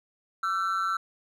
triangle tone with amplitude modulation, 1341 Hz, E6, 29 cents sharp, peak -20 dBFS, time 0.43-0.97 s, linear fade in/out 5 ms, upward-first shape sine, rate 185 Hz, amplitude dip 75%, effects none

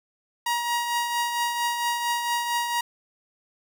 sawtooth tone with tremolo, 950 Hz, A#5, 33 cents sharp, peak -18 dBFS, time 0.46-2.81 s, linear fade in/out 5 ms, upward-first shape triangle, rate 4.4 Hz, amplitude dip 50%, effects 8-bit

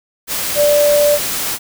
sine tone in noise, 586 Hz, D5, 4 cents flat, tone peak -9 dBFS, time 0.55-1.19 s, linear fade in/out 50 ms, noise white, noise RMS -20 dBFS, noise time 0.27-1.59 s, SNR +8 dB, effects none

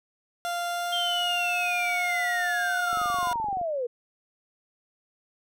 30% pulse tone with pitch glide, 696 to 710.6 Hz, F5 to F5, -6 to +30 cents, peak -25 dBFS, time 0.45-3.33 s, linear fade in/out 0 ms, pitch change +36 cents, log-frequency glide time 0.66-1.61 s
sine linear sweep, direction down, 3200 to 463.8 Hz, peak -26 dBFS, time 0.92-3.87 s, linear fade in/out 10 ms
click train, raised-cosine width 2 ms, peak -29 dBFS, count 17, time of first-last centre 2.93-3.614 s, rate 23.4 Hz
effects none

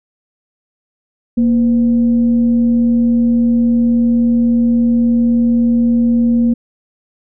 sine tone with frequency modulation, 234.8 Hz, A#3, 13 cents sharp, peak -9 dBFS, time 1.37-6.54 s, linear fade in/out 10 ms, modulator 273 Hz, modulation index 0.22, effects none

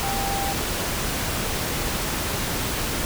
sine tone in noise, 790 Hz, G5, 13 cents sharp, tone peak -27 dBFS, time 0.03-0.53 s, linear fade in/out 0 ms, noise pink, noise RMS -26 dBFS, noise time 0-3.05 s, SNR -4 dB, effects none

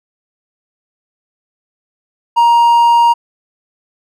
triangle tone, 940 Hz, A#5, 14 cents sharp, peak -4 dBFS, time 2.36-3.14 s, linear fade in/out 20 ms, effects none

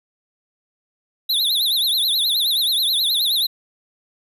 square tone with vibrato, 3778 Hz, A#7, 22 cents sharp, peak -17 dBFS, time 1.29-3.47 s, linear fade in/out 10 ms, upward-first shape triangle, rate 9.4 Hz, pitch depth 210 cents each way, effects none

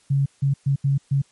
sine tone bursts at uneven times, 138.59 Hz, C#3, in tune, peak -16 dBFS, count 5, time 0.1-0.26 / 0.42-0.54 / 0.66-0.76 / 0.84-0.98 / 1.11-1.22 s, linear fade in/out 10 ms, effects white hiss -59 dBFS RMS until 1.31 s + MP3 48 kbps

